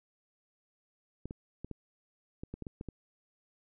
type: clicks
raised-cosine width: 3 ms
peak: -27 dBFS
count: 10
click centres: 1.256 / 1.309 / 1.646 / 1.713 / 2.435 / 2.54 / 2.623 / 2.668 / 2.811 / 2.887 s
effects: none